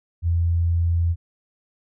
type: tone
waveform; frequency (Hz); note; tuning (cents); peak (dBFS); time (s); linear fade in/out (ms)
sine; 84.8; E2; +50; -17; 0.22-1.16; 50
effects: none